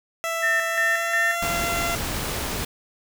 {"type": "tone with pitch glide", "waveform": "15% pulse", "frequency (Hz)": [662, 685.3], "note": ["E5", "F5"], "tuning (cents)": [7, -33], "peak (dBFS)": -18, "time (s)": [0.24, 1.95], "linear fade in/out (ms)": 0, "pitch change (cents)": 60, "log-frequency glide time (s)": [0.65, 1.43]}
{"type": "tone with tremolo", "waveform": "sine", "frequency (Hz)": 1800, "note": "A6", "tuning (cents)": 39, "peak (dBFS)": -19, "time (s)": [0.42, 1.36], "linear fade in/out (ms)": 20, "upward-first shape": "square", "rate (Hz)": 2.8, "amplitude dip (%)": 65}
{"type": "noise", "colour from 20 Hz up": "pink", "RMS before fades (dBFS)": -28, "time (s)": [1.42, 2.65], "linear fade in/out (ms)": 5}
{"effects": []}